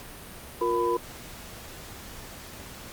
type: tone cluster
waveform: sine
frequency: 353.7 / 468.9 / 998 Hz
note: F4 / A#4 / B5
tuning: +22 / +10 / +18 cents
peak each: -27 dBFS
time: 0.61-0.97 s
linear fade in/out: 5 ms
effects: pink hiss -43 dBFS RMS until 2.92 s + Opus 48 kbps